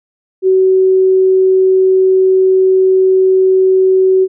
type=tone; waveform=sine; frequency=377 Hz; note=F#4; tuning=32 cents sharp; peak=-6 dBFS; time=0.42-4.28 s; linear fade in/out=50 ms; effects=none